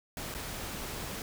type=noise with dropouts; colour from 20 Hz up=pink; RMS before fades=-39 dBFS; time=0.17-1.22 s; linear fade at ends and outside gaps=1 ms; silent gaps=0.341-0.348 s; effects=none